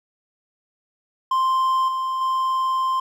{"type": "tone with level steps", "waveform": "triangle", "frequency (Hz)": 1046.5, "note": "C6", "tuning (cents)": 0, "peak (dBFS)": [-15, -20, -17], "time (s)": [1.31, 3], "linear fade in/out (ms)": 5, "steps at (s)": [1.88, 2.21], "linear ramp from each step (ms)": 5, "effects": []}